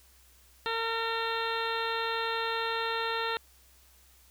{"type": "harmonic tone", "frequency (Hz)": 455.2, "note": "A#4", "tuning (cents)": -41, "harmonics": [1, 2, 3, 4, 5, 6, 7, 8, 9], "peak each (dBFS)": [-35, -35, -35, -37, -46, -40, -45, -39, -42], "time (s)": [0.66, 3.37], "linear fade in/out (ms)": 0, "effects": ["added 63 Hz sine -61 dBFS peak until 4.3 s", "white hiss -61 dBFS RMS until 4.3 s"]}